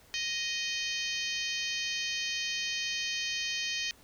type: harmonic tone with a mistuned harmonic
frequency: 622 Hz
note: D#5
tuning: 1 cent flat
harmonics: 3 / 4 / 5 / 6 / 7 / 8 / 9 / 10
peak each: -39 / -37 / -37 / -43 / -39 / -42 / -44 / -42 dBFS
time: 0.14-3.91 s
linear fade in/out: 0 ms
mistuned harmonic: 10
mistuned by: +25 cents
effects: pink hiss -59 dBFS RMS until 4.03 s